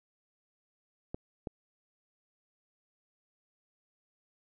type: clicks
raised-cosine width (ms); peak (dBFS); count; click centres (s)
2; -23; 2; 1.145 / 1.472
effects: none